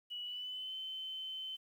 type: tone with pitch glide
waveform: sine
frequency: 2939 to 3067 Hz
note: F#7 to G7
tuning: -12 to -38 cents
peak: -40 dBFS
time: 0.1-1.57 s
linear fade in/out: 20 ms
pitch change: +74 cents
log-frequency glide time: 0.23-0.75 s
effects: 11-bit